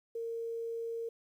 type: tone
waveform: sine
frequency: 460 Hz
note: A#4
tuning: 23 cents flat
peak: -35 dBFS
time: 0.15-1.09 s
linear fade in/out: 5 ms
effects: 11-bit